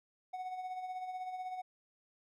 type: tone with tremolo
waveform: triangle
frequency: 740 Hz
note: F#5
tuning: in tune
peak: -35 dBFS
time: 0.33-1.62 s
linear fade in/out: 10 ms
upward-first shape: sine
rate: 16 Hz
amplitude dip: 50%
effects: none